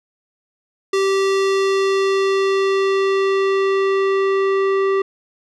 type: tone with low-pass filter sweep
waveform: square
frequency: 389.2 Hz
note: G4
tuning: 12 cents flat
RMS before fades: -17 dBFS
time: 0.93-5.02 s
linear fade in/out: 5 ms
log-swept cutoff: 6800 to 1900 Hz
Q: 0.86
effects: none

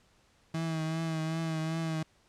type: tone with vibrato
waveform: 35% pulse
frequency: 161.1 Hz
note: E3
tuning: 39 cents flat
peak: -29 dBFS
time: 0.54-2.03 s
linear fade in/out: 5 ms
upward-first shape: triangle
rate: 2.6 Hz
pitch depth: 39 cents each way
effects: pink hiss -66 dBFS RMS until 2.28 s + low-pass 8000 Hz 12 dB/octave

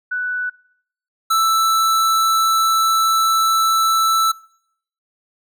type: tone pair in turn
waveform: sine / square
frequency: 1486 / 1321.6 Hz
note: F#6 / E6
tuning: +7 / +4 cents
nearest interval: major second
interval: 203 cents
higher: first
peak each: -19 / -14 dBFS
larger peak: second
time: 0.11-0.5 / 1.3-4.32 s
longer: second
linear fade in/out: 10 ms
effects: noise-tail reverb RT60 0.7 s tail -24 dB re dry

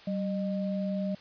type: tone pair together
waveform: sine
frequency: 192.45 / 611 Hz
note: G3 / D#5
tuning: -32 / -32 cents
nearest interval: octave + minor sixth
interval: 2000 cents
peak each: -29 / -35 dBFS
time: 0.07-1.15 s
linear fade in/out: 5 ms
effects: white hiss -52 dBFS RMS until 1.2 s + resampled to 11025 Hz

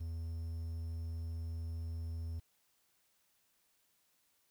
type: tone with quantisation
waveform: triangle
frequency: 82.41 Hz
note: E2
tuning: in tune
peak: -36 dBFS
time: 0-2.4 s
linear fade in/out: 10 ms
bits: 11
effects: white hiss -75 dBFS RMS until 4.5 s

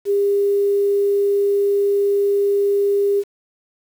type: tone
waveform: sine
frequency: 402.3 Hz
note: G4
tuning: 45 cents sharp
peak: -14 dBFS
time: 0.05-3.24 s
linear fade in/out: 50 ms
effects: 7-bit

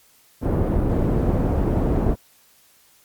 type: low-pass noise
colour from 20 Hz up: pink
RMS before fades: -20 dBFS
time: 0.41-2.16 s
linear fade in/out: 50 ms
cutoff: 510 Hz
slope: 12 dB/octave
effects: white hiss -56 dBFS RMS until 3.04 s + Opus 48 kbps

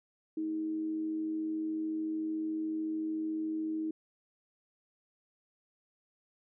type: tone with amplitude modulation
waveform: sine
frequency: 316.3 Hz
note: D#4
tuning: 29 cents sharp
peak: -30 dBFS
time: 0.37-3.91 s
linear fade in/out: 5 ms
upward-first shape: sine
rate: 93.7 Hz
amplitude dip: 35%
effects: none

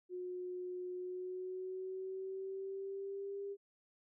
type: tone with pitch glide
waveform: sine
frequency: 362.1 to 399.5 Hz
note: F#4 to G4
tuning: -37 to +33 cents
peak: -40 dBFS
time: 0.09-3.57 s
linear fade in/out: 50 ms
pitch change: +170 cents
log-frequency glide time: 0.94-3.44 s
effects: none

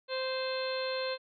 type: harmonic tone with a mistuned harmonic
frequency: 521 Hz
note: C5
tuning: 7 cents flat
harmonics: 1 / 2 / 3 / 4 / 5 / 6 / 7 / 8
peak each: -33 / -41 / -42 / -47 / -43 / -50 / -45 / -40 dBFS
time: 0.08-1.18 s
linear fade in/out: 50 ms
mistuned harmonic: 7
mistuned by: -45 cents
effects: none

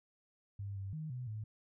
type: tone with pitch steps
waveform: sine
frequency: 99.9 / 97.5 / 156.1 / 125.3 / 107.9 Hz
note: G2 / G2 / D#3 / B2 / A2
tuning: +33 / -9 / +6 / +25 / -33 cents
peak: -39 dBFS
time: 0.59-1.44 s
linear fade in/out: 5 ms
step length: 170 ms
effects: none

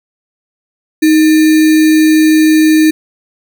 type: tone with sample-and-hold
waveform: sine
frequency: 312.9 Hz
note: D#4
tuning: 10 cents sharp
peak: -4 dBFS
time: 1.02-2.91 s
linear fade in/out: 10 ms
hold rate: 2100 Hz
effects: none

